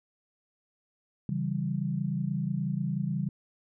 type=chord; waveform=sine; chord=C# diminished; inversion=none; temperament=equal with one note detuned; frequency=138.59 / 164.81 / 195.09 Hz; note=C#3 / E3 / G3; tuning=0 / 0 / -8 cents; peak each=-32 dBFS; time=1.29-3.29 s; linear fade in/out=2 ms; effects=none